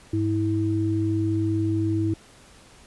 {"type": "tone pair together", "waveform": "sine", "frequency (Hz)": [102.24, 324.6], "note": ["G#2", "E4"], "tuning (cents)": [-27, -27], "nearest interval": "octave + minor sixth", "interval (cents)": 2000, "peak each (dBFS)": [-24, -23], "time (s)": [0.13, 2.14], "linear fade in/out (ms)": 5, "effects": ["pink hiss -51 dBFS RMS until 2.86 s", "resampled to 24000 Hz"]}